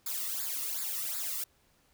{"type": "noise with flanger", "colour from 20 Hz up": "blue", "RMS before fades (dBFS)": -35, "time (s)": [0.06, 1.44], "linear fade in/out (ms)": 5, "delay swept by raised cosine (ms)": [0.33, 1.3], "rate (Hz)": 2.7, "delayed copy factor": -1, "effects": ["pink hiss -68 dBFS RMS until 1.93 s"]}